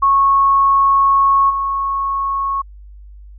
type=tone with level steps; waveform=sine; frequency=1100 Hz; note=C#6; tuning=14 cents flat; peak=-9 / -16 dBFS; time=0.02-2.62 s; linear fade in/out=10 ms; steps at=1.49 s; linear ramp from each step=20 ms; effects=added 50 Hz sine -35 dBFS peak until 3.38 s